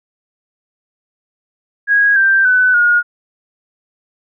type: tone with pitch steps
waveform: sine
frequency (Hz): 1648 / 1573.6 / 1502.5 / 1434.7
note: G#6 / G6 / F#6 / F6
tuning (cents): -14 / +6 / +26 / +46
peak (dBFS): -8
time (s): 1.87-3.03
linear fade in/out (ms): 50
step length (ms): 290
effects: none